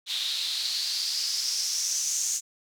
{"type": "noise with band-pass filter sweep", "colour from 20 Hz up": "white", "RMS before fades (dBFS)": -29, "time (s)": [0.06, 2.41], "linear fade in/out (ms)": 50, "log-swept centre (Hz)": [3600, 6700], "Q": 5.5, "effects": []}